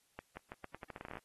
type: accelerating click train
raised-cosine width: 0.5 ms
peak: -30 dBFS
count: 15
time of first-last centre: 0.19-1.171 s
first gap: 180 ms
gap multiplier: 0.83
effects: white hiss -74 dBFS RMS until 1.24 s + AAC 32 kbps